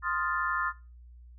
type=chord; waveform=sine; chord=F dominant seventh; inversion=second; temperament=equal; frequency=1046.5 / 1244.5 / 1396.9 / 1760 Hz; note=C6 / Eb6 / F6 / A6; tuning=0 / 0 / 0 / 0 cents; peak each=-33 dBFS; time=0.02-0.73 s; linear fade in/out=50 ms; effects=noise-tail reverb RT60 0.3 s tail -19 dB re dry + added 60 Hz sine -48 dBFS peak until 1.38 s